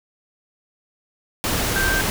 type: tone in noise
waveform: sine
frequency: 1568 Hz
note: G6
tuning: in tune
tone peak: -20 dBFS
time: 1.76-2.01 s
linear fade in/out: 0 ms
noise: pink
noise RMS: -22 dBFS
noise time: 1.44-2.1 s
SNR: -1 dB
effects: none